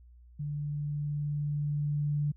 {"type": "tone with level ramp", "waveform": "sine", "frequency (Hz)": 146.83, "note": "D3", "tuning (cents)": 0, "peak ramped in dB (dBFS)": [-32, -26], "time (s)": [0.39, 2.32], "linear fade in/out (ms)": 10, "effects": ["added 60 Hz sine -52 dBFS peak until 2.36 s"]}